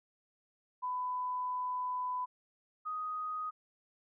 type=tone pair in turn; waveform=sine; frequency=1000 / 1248.8 Hz; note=B5 / D#6; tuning=+21 / +6 cents; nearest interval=major third; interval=385 cents; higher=second; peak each=-33 / -35 dBFS; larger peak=first; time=0.82-2.26 / 2.85-3.51 s; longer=first; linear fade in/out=20 ms; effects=none